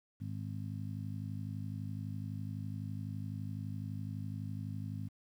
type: harmonic tone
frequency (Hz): 51.91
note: G#1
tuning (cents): 0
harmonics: 2 / 3 / 4 / 5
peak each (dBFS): -40 / -44 / -46 / -48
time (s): 0.2-5.09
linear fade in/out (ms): 20
effects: 11-bit